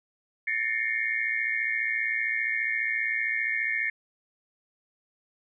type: tone cluster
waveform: sine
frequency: 1765 / 1840 / 2130 / 2244 Hz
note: A6 / A#6 / C7 / C#7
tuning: +5 / -23 / +30 / +21 cents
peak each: -32 / -32 / -29 / -32 dBFS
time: 0.47-3.9 s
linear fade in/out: 5 ms
effects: none